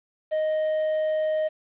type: tone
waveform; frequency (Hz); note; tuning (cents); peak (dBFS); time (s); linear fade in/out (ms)
triangle; 622.3; D#5; 0; -20; 0.31-1.49; 20
effects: resampled to 8000 Hz + 9-bit